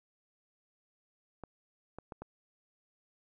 clicks, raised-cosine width 1 ms, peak -29 dBFS, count 4, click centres 1.437 / 1.986 / 2.122 / 2.22 s, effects none

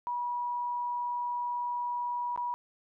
sine tone with dropouts, 969 Hz, B5, 33 cents flat, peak -30 dBFS, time 0.07-2.54 s, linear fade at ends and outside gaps 0 ms, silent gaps 2.361-2.376 s, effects none

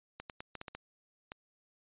clicks, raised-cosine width 0.3 ms, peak -26 dBFS, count 8, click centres 0.2 / 0.298 / 0.405 / 0.553 / 0.614 / 0.682 / 0.75 / 1.319 s, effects resampled to 8000 Hz

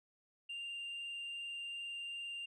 sine tone with frequency modulation, 2791 Hz, F7, 2 cents flat, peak -39 dBFS, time 0.49-2.46 s, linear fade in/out 10 ms, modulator 22.6 Hz, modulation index 0.83, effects tanh soft clip ceiling -40 dBFS

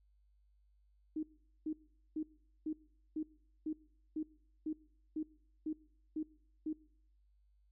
sine tone bursts, 311.1 Hz, D#4, in tune, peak -35 dBFS, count 12, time 1.16-6.73 s, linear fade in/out 5 ms, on 70 ms, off 430 ms, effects noise-tail reverb RT60 0.7 s tail -22 dB re dry + added 50 Hz sine -67 dBFS peak until 7.71 s

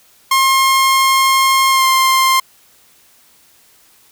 sawtooth tone with pitch glide, 1068 to 1053.9 Hz, C6 to C6, +35 to +12 cents, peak -6 dBFS, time 0.31-2.4 s, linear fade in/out 5 ms, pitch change -23 cents, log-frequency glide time 1.7-1.85 s, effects white hiss -50 dBFS RMS until 4.11 s

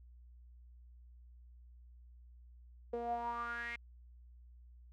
sawtooth tone with band-pass filter sweep, 236 Hz, A#3, 22 cents sharp, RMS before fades -40 dBFS, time 2.93-3.76 s, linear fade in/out 5 ms, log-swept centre 510 to 2200 Hz, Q 8.6, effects added 60 Hz sine -55 dBFS peak until 4.92 s

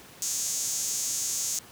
sawtooth tone with high-pass filter, 226.5 Hz, A#3, 50 cents flat, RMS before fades -30 dBFS, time 0.22-1.59 s, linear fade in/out 2 ms, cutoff 6600 Hz, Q 4, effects pink hiss -49 dBFS RMS until 1.71 s + high-pass 100 Hz 12 dB/octave

